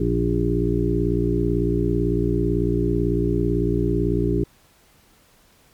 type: harmonic tone with a mistuned harmonic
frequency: 58 Hz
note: A#1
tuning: 8 cents flat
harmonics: 1 / 2 / 3 / 5 / 6 / 7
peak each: -25 / -25 / -25 / -25 / -25 / -25 dBFS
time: 0-4.44 s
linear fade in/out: 5 ms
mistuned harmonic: 1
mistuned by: -81 cents
effects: pink hiss -56 dBFS RMS until 5.73 s + MP3 96 kbps